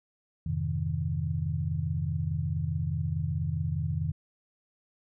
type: chord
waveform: sine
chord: F minor seventh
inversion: none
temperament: equal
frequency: 87.31 / 103.83 / 130.81 / 155.56 Hz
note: F2 / Ab2 / C3 / Eb3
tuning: 0 / 0 / 0 / 0 cents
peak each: -32 / -37 / -34 / -31 dBFS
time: 0.46-4.12 s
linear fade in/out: 5 ms
effects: none